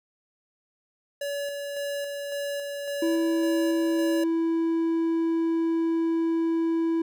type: tone with tremolo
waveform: square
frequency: 569 Hz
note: C#5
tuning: 45 cents sharp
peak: -29 dBFS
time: 1.21-4.24 s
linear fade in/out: 5 ms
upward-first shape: square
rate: 1.8 Hz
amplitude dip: 30%
type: tone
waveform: triangle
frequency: 329.6 Hz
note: E4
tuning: in tune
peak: -20 dBFS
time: 3.02-7.02 s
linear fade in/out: 5 ms
effects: none